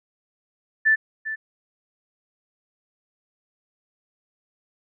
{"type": "tone with echo", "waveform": "sine", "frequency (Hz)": 1760, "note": "A6", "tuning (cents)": 0, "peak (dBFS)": -14, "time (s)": [0.85, 0.96], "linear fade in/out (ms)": 20, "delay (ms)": 400, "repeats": 1, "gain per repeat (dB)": -12, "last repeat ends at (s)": 1.36, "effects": []}